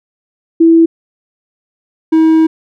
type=tone pair in turn; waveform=sine / triangle; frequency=329.6 / 320.2 Hz; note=E4 / D#4; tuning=0 / +50 cents; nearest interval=minor second; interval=50 cents; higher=first; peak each=-3 dBFS; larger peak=neither; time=0.6-0.86 / 2.12-2.47 s; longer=second; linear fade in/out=10 ms; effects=none